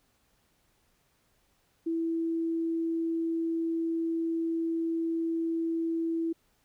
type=tone; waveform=sine; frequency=329.6 Hz; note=E4; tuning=in tune; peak=-27 dBFS; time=1.86-6.33 s; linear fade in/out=10 ms; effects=pink hiss -70 dBFS RMS until 6.64 s